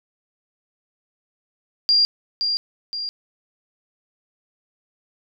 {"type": "tone with echo", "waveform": "sine", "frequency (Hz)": 4782, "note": "D8", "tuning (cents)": 30, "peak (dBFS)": -13, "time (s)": [1.89, 2.05], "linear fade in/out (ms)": 0, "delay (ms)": 520, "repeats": 2, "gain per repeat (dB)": -6, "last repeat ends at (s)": 3.09, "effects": []}